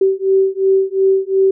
sine beating tone pair, 383.7 / 386.5 Hz, G4 / G4, -37 / -24 cents, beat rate 2.8 Hz, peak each -14 dBFS, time 0.01-1.51 s, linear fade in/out 5 ms, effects none

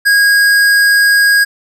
sine tone with tanh clipping, 1639 Hz, G#6, 23 cents flat, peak -8 dBFS, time 0.05-1.45 s, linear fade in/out 20 ms, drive 18 dB, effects none

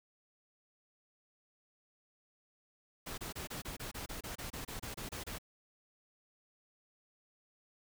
pink noise bursts, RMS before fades -43 dBFS, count 16, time 3.06-5.385 s, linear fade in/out 10 ms, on 120 ms, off 27 ms, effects none

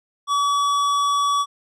triangle tone with hard clipping, 1140 Hz, C#6, 48 cents sharp, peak -19 dBFS, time 0.27-1.46 s, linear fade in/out 50 ms, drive 16 dB, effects none

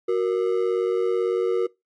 triangle ring-modulated tone, 418.6 Hz, G#4, 14 cents sharp, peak -14 dBFS, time 0.08-1.67 s, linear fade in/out 10 ms, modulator 49 Hz, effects noise-tail reverb RT60 0.2 s tail -22 dB re dry + MP3 48 kbps

